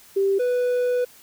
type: tone pair in turn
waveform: sine / triangle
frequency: 392 / 493.9 Hz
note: G4 / B4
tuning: 0 / 0 cents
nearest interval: major third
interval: 400 cents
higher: second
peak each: -17 dBFS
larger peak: neither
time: 0.16-0.39 / 0.39-1.05 s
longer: second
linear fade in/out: 10 ms
effects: white hiss -50 dBFS RMS until 1.22 s